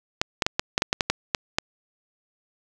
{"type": "clicks", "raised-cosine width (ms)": 0.2, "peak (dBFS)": -3, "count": 11, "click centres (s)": [0.215, 0.422, 0.465, 0.595, 0.779, 0.821, 0.929, 1.008, 1.1, 1.348, 1.585], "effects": []}